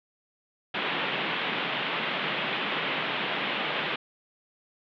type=band-pass noise; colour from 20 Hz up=white; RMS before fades=-30 dBFS; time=0.74-3.96 s; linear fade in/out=5 ms; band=140 to 3400 Hz; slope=48 dB/octave; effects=none